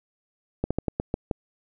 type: slowing click train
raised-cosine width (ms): 2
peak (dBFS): -11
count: 7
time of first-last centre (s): 0.64-1.312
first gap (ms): 66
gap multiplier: 1.21
effects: none